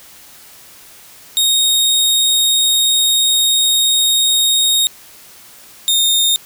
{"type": "tone pair in turn", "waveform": "sawtooth", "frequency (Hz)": [3729, 3671], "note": ["A#7", "A#7"], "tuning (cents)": [0, -27], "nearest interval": "unison", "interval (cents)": 27, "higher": "first", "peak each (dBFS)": [-8, -8], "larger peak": "neither", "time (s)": [[1.37, 4.87], [5.88, 6.36]], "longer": "first", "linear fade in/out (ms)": 0, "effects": ["white hiss -41 dBFS RMS until 6.45 s"]}